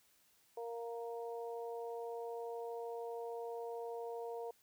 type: harmonic tone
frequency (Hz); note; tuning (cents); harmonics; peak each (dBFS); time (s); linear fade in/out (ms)
233.1; A#3; 0; 2 / 3 / 4; -42 / -48 / -51; 0.57-4.51; 5
effects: white hiss -71 dBFS RMS until 4.62 s